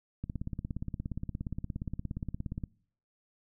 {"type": "click train", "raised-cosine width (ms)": 5, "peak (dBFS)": -23, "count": 42, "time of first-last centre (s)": [0.24, 2.638], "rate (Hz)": 17.1, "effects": ["noise-tail reverb RT60 0.6 s tail -25 dB re dry"]}